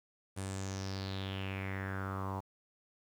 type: tone with low-pass filter sweep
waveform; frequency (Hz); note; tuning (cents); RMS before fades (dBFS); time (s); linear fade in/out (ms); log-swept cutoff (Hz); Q
sawtooth; 96.3; G2; -30; -39; 0.36-2.41; 20; 9600 to 920; 5.2
effects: 10-bit